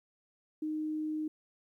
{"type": "tone", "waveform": "sine", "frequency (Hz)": 308.9, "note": "D#4", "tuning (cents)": -12, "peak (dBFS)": -32, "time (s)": [0.62, 1.28], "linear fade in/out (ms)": 5, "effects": ["12-bit"]}